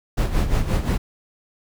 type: noise with tremolo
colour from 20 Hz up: brown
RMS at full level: -17 dBFS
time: 0.17-0.98 s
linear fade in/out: 10 ms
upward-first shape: sine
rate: 5.7 Hz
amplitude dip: 70%
effects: none